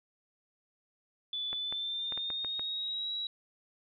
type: tone with pitch glide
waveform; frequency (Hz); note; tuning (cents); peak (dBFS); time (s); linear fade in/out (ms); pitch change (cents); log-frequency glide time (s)
sine; 3476 to 3879; A7 to B7; -22 to -32; -33; 1.33-3.27; 2; +190; 1.53-3.12
type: clicks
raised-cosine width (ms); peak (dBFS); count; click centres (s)
0.5; -27; 7; 1.53 / 1.725 / 2.123 / 2.176 / 2.303 / 2.447 / 2.595
effects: none